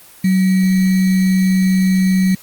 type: tone with sample-and-hold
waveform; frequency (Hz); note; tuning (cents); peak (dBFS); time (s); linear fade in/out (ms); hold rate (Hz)
sine; 187.5; F#3; +23; -10; 0.24-2.35; 5; 2100
effects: white hiss -42 dBFS RMS until 2.42 s + Opus 24 kbps